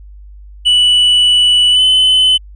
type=tone with pitch glide; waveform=triangle; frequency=2960 to 3029 Hz; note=F#7 to F#7; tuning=0 to +40 cents; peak=-5 dBFS; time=0.65-2.38 s; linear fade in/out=20 ms; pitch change=+40 cents; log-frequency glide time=1.71-1.82 s; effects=added 50 Hz sine -32 dBFS peak until 2.55 s + resampled to 22050 Hz